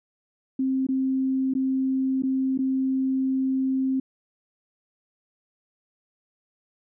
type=tone with dropouts; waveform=sine; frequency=264 Hz; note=C4; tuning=16 cents sharp; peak=-21 dBFS; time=0.59-4 s; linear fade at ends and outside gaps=5 ms; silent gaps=0.868-0.887 / 1.538-1.55 / 2.223-2.234 / 2.577-2.588 s; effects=none